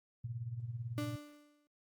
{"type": "tone with tremolo", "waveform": "sine", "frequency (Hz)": 118, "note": "A#2", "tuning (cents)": 22, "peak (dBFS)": -36, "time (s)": [0.24, 1.16], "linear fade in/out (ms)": 5, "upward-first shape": "sine", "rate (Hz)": 18, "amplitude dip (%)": 70}
{"type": "tone with exponential decay", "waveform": "35% pulse", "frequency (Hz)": 294.7, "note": "D4", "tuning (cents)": 6, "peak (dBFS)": -33, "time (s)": [0.98, 1.67], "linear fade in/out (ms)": 0, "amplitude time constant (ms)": 150}
{"effects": ["noise-tail reverb RT60 0.1 s tail -26 dB re dry", "Opus 48 kbps"]}